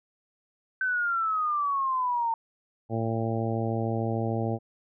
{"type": "exponential sweep", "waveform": "sine", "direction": "down", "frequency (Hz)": [1539, 904], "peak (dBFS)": -24, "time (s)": [0.81, 2.34], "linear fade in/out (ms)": 2}
{"type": "harmonic tone", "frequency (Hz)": 113.3, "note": "A#2", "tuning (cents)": -49, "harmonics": [1, 2, 3, 4, 5, 6, 7], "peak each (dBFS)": [-29, -32, -34, -35, -36, -37, -37], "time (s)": [2.89, 4.59], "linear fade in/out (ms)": 50}
{"effects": []}